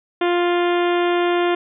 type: harmonic tone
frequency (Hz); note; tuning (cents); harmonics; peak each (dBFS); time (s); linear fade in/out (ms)
350.3; F4; +5; 1 / 2 / 3 / 4 / 5 / 6 / 7 / 8 / 9 / 10; -17 / -23 / -27 / -29 / -31 / -33 / -34 / -35 / -36 / -37; 0.21-1.55; 5
effects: none